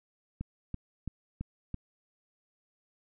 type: click train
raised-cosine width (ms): 5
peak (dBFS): -23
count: 5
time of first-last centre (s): 0.41-1.743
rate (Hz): 3
effects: none